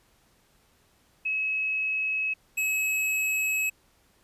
sine / square tone pair in turn, 2570 / 2570 Hz, E7 / E7, -45 / -45 cents, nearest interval unison, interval 0 cents, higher neither, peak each -25 dBFS, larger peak neither, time 1.25-2.34 / 2.57-3.7 s, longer second, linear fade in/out 10 ms, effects pink hiss -64 dBFS RMS until 4.23 s + resampled to 32000 Hz

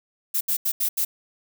violet noise bursts at uneven times, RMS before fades -23 dBFS, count 5, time 0.34-0.41 / 0.48-0.57 / 0.65-0.72 / 0.8-0.89 / 0.97-1.05 s, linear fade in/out 10 ms, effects none

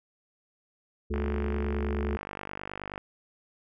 harmonic tone, 72.1 Hz, D2, 31 cents flat, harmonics 1 / 3 / 5 / 6, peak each -29 / -34 / -36 / -37 dBFS, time 1.1-2.17 s, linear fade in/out 10 ms
click train, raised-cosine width 0.5 ms, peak -21 dBFS, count 92, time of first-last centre 1.14-2.978 s, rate 49.5 Hz
effects none

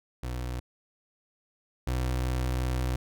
30% pulse tone pair in turn, 61.74 / 62.86 Hz, B1 / B1, 0 / +31 cents, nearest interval unison, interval 31 cents, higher second, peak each -29 / -24 dBFS, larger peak second, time 0.23-0.6 / 1.87-2.96 s, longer second, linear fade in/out 5 ms, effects none

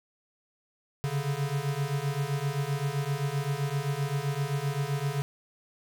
square beating tone pair, 137.1 / 144.8 Hz, C#3 / D3, -19 / -24 cents, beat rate 7.7 Hz, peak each -32 / -31 dBFS, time 1.04-5.22 s, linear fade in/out 0 ms, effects none

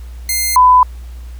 5% pulse / sine tone pair in turn, 2100 / 1002 Hz, C7 / B5, +6 / +25 cents, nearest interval octave + minor second, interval 1281 cents, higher first, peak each -4 dBFS, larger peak neither, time 0.29-0.56 / 0.56-0.83 s, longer neither, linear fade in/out 2 ms, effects added 60 Hz sine -27 dBFS peak until 1.39 s + pink hiss -47 dBFS RMS until 1.39 s

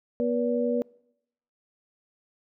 sine tone cluster, 242.8 / 484 / 576 Hz, B3 / B4 / D5, -29 / -35 / -34 cents, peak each -27 / -26 / -30 dBFS, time 0.2-0.82 s, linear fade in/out 0 ms, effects noise-tail reverb RT60 0.8 s tail -26 dB re dry

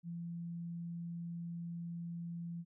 sine tone, 170.1 Hz, F3, 45 cents flat, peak -40 dBFS, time 0.03-2.65 s, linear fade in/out 50 ms, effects none

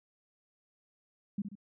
sine tone with echo, 201.9 Hz, G#3, 49 cents flat, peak -30 dBFS, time 1.38-1.42 s, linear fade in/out 5 ms, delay 67 ms, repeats 2, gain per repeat -7 dB, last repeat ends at 1.554 s, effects none

